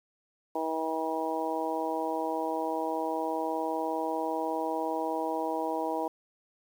harmonic tone, 160.3 Hz, E3, 48 cents flat, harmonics 2 / 3 / 4 / 5 / 6, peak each -35 / -35 / -35 / -35 / -35 dBFS, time 0.55-6.08 s, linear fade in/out 5 ms, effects 9-bit

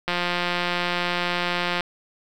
click train, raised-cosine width 0.3 ms, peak -8 dBFS, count 305, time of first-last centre 0.08-1.807 s, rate 176 Hz, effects 7-bit

